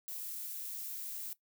violet noise, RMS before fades -42 dBFS, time 0.08-1.33 s, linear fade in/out 0 ms, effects noise-tail reverb RT60 0.1 s tail -17 dB re dry

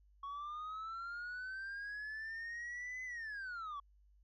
sine linear two-way sweep, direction up then down, 1108.7 to 2035 to 1108.7 Hz, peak -39 dBFS, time 0.23-3.8 s, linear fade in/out 5 ms, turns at 3.04 s, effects tanh soft clip ceiling -41 dBFS + added 50 Hz sine -64 dBFS peak until 4.23 s

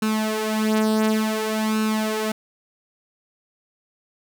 sawtooth tone with flanger, 217.2 Hz, A3, 22 cents flat, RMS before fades -22 dBFS, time 0.02-2.32 s, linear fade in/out 5 ms, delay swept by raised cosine 0.74 to 4.84 ms, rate 0.56 Hz, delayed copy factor +0.7, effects none

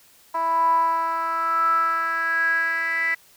10% pulse tone with band-pass filter sweep, 329.6 Hz, E4, in tune, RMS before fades -22 dBFS, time 0.34-3.15 s, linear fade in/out 10 ms, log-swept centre 890 to 2000 Hz, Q 9.8, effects white hiss -54 dBFS RMS until 3.36 s

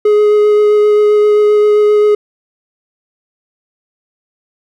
triangle tone with vibrato, 419.4 Hz, G#4, 17 cents sharp, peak -4 dBFS, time 0.05-2.15 s, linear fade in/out 5 ms, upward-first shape sine, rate 7.6 Hz, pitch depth 9 cents each way, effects none

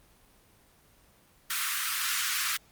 pink high-pass noise, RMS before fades -30 dBFS, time 1.5-2.57 s, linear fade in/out 5 ms, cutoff 1200 Hz, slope 48 dB/octave, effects pink hiss -61 dBFS RMS until 2.71 s + Opus 24 kbps

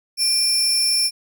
sawtooth tone pair together, 2400 / 5382 Hz, D7 / E8, +37 / +35 cents, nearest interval octave + major second, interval 1398 cents, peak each -26 / -14 dBFS, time 0.17-1.11 s, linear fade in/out 50 ms, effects none

